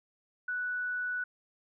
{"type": "tone", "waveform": "sine", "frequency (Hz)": 1480, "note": "F#6", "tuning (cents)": 0, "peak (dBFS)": -31, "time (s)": [0.48, 1.24], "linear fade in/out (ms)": 5, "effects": []}